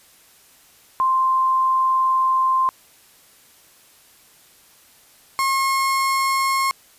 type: tone pair in turn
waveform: sine / 35% pulse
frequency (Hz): 1046.5 / 1079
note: C6 / C#6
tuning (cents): 0 / -47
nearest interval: minor second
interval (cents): 53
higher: second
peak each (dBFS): -15 / -16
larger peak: first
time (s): 1-2.69 / 5.39-6.71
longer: first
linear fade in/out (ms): 0
effects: white hiss -52 dBFS RMS until 6.98 s + resampled to 32000 Hz